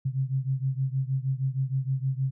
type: beating tone pair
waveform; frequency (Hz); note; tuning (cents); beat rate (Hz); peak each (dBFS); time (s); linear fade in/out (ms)
sine; 130.81 / 137.21; C3 / C#3; 0 / -17; 6.4; -27 / -29; 0.05-2.31; 10
effects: none